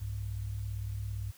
sine tone pair together, 64.2 / 101.91 Hz, C2 / G#2, -32 / -32 cents, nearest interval minor sixth, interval 800 cents, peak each -39 / -35 dBFS, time 0-1.32 s, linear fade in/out 20 ms, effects white hiss -58 dBFS RMS until 1.37 s

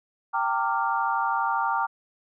sine chord, G minor seventh, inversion none, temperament equal with one note detuned, 784 / 916.3 / 1174.7 / 1396.9 Hz, G5 / Bb5 / D6 / F6, 0 / -30 / 0 / 0 cents, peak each -29 / -26 / -28 / -30 dBFS, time 0.33-1.87 s, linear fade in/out 20 ms, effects none

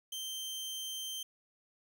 sawtooth tone, 3130 Hz, G7, 3 cents flat, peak -35 dBFS, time 0.12-1.23 s, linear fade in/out 5 ms, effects 11-bit

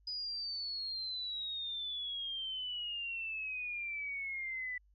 sine exponential sweep, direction down, 4978 to 1975.5 Hz, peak -37 dBFS, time 0.07-4.78 s, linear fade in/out 5 ms, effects added 50 Hz sine -64 dBFS peak until 4.94 s

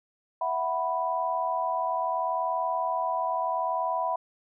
sine chord, E suspended second, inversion none, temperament equal, 659.3 / 740 / 987.8 Hz, E5 / F#5 / B5, 0 / 0 / 0 cents, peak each -31 / -31 / -28 dBFS, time 0.41-4.16 s, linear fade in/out 5 ms, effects none

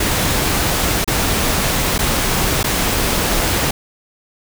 pink noise with dropouts, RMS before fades -17 dBFS, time 0-3.71 s, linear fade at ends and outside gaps 5 ms, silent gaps 1.045-1.076 / 1.981-1.989 / 2.631-2.641 s, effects none

